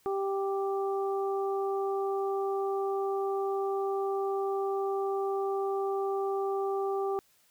harmonic tone, 392 Hz, G4, in tune, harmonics 1 / 2 / 3, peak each -29 / -35 / -39 dBFS, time 0.06-7.19 s, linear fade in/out 0 ms, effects white hiss -66 dBFS RMS until 7.5 s

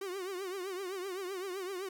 45% pulse tone with vibrato, 376.5 Hz, F#4, 30 cents sharp, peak -37 dBFS, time 0.01-1.89 s, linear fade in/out 5 ms, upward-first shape triangle, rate 7.8 Hz, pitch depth 130 cents each way, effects 12-bit

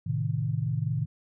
sine chord, A diminished, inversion none, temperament equal, 110 / 130.81 / 155.56 Hz, A2 / C3 / Eb3, 0 / 0 / 0 cents, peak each -30 / -30 / -30 dBFS, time 0.06-1.06 s, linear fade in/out 10 ms, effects none

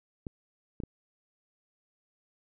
clicks, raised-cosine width 3 ms, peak -24 dBFS, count 3, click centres 0.268 / 0.802 / 0.836 s, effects none

